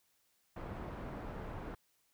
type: low-pass noise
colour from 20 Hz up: pink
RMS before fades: -44 dBFS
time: 0.56-1.75 s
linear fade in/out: 5 ms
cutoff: 1200 Hz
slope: 12 dB/octave
effects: white hiss -75 dBFS RMS until 2.13 s